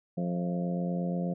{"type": "harmonic tone with a mistuned harmonic", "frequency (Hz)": 88.4, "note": "F2", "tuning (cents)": 22, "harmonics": [2, 3, 4, 5, 6, 7, 8], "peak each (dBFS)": [-29, -41, -43, -43, -38, -48, -42], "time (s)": [0.17, 1.34], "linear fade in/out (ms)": 10, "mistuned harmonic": 8, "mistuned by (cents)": -55, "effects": []}